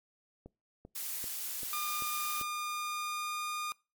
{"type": "click train", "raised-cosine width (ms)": 2, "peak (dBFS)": -34, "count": 6, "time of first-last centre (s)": [0.46, 2.413], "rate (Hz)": 2.56}
{"type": "noise", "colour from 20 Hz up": "blue", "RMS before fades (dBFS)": -38, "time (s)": [0.95, 2.43], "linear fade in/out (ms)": 10}
{"type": "tone with pitch glide", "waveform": "sawtooth", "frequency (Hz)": [1208, 1217.8], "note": ["D6", "D#6"], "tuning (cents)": [48, -38], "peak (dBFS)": -31, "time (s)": [1.73, 3.72], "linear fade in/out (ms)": 0, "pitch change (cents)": 14, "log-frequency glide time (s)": [1.98, 3.49]}
{"effects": ["noise-tail reverb RT60 0.3 s tail -24 dB re dry", "MP3 96 kbps"]}